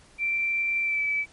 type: tone with pitch glide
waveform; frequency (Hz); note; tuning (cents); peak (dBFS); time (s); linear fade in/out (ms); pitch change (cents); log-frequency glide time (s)
sine; 2349 to 2303; D7 to D7; 0 to -34; -23; 0.18-1.26; 50; -34; 0.82-1.04
effects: pink hiss -55 dBFS RMS until 1.32 s + MP3 48 kbps